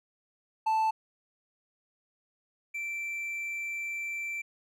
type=tone pair in turn; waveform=triangle; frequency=880 / 2341 Hz; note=A5 / D7; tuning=0 / -6 cents; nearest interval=octave + perfect fourth; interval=1694 cents; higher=second; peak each=-22 / -31 dBFS; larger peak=first; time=0.66-0.91 / 2.74-4.42 s; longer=second; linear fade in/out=10 ms; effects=none